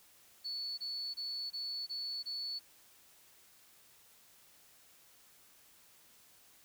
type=tone bursts; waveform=sine; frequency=4435 Hz; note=C#8; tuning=in tune; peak=-37 dBFS; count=6; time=0.44-2.595 s; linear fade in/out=20 ms; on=340 ms; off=23 ms; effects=white hiss -63 dBFS RMS until 6.64 s